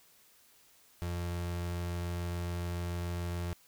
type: tone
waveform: 35% pulse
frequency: 87 Hz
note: F2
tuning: 6 cents flat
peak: -32 dBFS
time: 1.02-3.53 s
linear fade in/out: 0 ms
effects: white hiss -63 dBFS RMS until 3.67 s